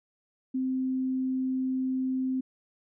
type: tone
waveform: sine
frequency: 260 Hz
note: C4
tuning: 11 cents flat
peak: -26 dBFS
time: 0.54-2.41 s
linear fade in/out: 10 ms
effects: none